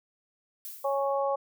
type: noise with exponential decay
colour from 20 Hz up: violet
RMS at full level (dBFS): -38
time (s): 0.65-1.25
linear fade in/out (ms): 0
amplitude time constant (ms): 130
type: harmonic tone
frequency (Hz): 276.6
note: C#4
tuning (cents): -4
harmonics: 2 / 3 / 4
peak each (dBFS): -27 / -31 / -33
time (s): 0.84-1.36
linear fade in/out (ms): 10
effects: none